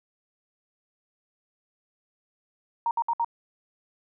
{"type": "tone bursts", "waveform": "sine", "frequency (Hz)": 932.3, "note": "A#5", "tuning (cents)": 0, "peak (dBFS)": -22, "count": 4, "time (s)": [2.86, 3.246], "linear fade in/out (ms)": 2, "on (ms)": 50, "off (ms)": 62, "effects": []}